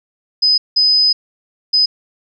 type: tone bursts at uneven times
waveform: sine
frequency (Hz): 5020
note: D#8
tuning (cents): +15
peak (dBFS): -9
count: 3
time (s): 0.42-0.58 / 0.76-1.13 / 1.73-1.86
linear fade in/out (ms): 10
effects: none